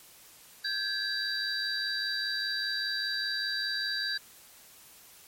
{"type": "tone cluster", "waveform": "sine", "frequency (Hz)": [1577, 1682, 3921, 4666], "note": ["G6", "G#6", "B7", "D8"], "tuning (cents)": [10, 22, -13, -12], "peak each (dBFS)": [-35, -36, -36, -33], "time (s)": [0.64, 4.18], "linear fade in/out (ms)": 10, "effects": ["white hiss -54 dBFS RMS until 5.27 s", "MP3 64 kbps"]}